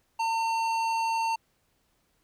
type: tone with tanh clipping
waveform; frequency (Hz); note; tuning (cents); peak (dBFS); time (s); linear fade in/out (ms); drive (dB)
sine; 906; A#5; -50; -27; 0.19-1.36; 10; 15
effects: pink hiss -71 dBFS RMS until 2.23 s